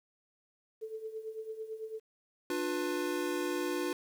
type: tone with tremolo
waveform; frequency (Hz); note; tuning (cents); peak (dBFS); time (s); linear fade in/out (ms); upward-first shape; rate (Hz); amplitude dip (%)
sine; 440; A4; 0; -35; 0.81-2; 20; triangle; 9; 80
type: chord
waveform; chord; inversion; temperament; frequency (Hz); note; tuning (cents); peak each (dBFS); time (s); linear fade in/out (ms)
square; B diminished; first; just; 296.3 / 355.6 / 493.9; D4 / F4 / B4; +15 / +31 / 0; -37 / -35 / -40; 2.5-3.93; 2
effects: 11-bit